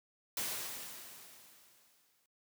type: noise with exponential decay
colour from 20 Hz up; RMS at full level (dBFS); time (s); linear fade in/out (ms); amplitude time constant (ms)
white; -36; 0.37-2.26; 2; 410
effects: noise-tail reverb RT60 0.1 s tail -23 dB re dry + high-pass 100 Hz 12 dB/octave